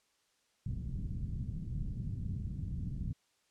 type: low-pass noise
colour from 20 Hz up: white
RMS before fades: -38 dBFS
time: 0.66-3.13 s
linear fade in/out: 5 ms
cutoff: 160 Hz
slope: 24 dB/octave
effects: white hiss -74 dBFS RMS until 3.5 s + low-pass 8000 Hz 12 dB/octave